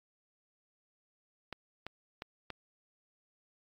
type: clicks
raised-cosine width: 0.3 ms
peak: -24 dBFS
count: 4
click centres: 1.527 / 1.866 / 2.221 / 2.503 s
effects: AAC 48 kbps